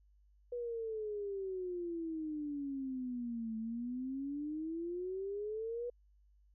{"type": "exponential two-way sweep", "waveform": "sine", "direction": "down then up", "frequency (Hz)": [489.5, 220, 489.5], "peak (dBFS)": -37, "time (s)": [0.52, 5.9], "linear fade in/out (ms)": 5, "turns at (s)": 3.57, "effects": ["added 50 Hz sine -64 dBFS peak until 6.54 s"]}